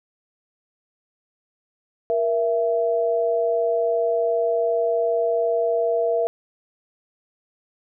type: tone pair together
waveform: sine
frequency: 471.3 / 666 Hz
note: A#4 / E5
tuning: +19 / +18 cents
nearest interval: tritone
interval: 599 cents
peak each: -21 dBFS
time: 2.1-6.27 s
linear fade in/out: 0 ms
effects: none